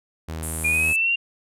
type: tone with vibrato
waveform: sawtooth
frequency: 80 Hz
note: D#2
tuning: 49 cents sharp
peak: -25 dBFS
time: 0.28-0.93 s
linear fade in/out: 10 ms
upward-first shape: sine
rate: 5 Hz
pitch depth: 8 cents each way
type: band-pass noise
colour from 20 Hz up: white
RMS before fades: -33 dBFS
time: 0.43-0.96 s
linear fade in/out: 0 ms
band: 8100 to 11000 Hz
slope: 48 dB/octave
type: linear sweep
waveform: sine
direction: up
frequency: 2400 to 2794 Hz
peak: -18 dBFS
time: 0.64-1.16 s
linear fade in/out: 10 ms
effects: none